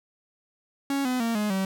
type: tone with pitch steps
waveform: 45% pulse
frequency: 277.2 / 252.7 / 230.4 / 210.1 / 191.53 Hz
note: C#4 / B3 / A#3 / G#3 / G3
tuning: 0 / +40 / -20 / +20 / -40 cents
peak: -24 dBFS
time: 0.9-1.65 s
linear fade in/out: 2 ms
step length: 150 ms
effects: none